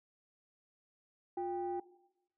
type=tone pair together; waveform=sine; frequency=354.8 / 793 Hz; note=F4 / G5; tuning=+27 / +20 cents; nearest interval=octave + major second; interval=1393 cents; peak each=-36 / -37 dBFS; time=1.37-1.8 s; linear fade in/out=5 ms; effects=noise-tail reverb RT60 0.9 s tail -18 dB re dry + tanh soft clip ceiling -29 dBFS